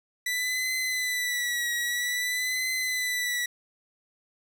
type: tone with vibrato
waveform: sawtooth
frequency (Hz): 1975.5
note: B6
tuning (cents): 0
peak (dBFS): -23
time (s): 0.26-3.46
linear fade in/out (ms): 5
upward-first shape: triangle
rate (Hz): 0.51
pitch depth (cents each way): 60
effects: none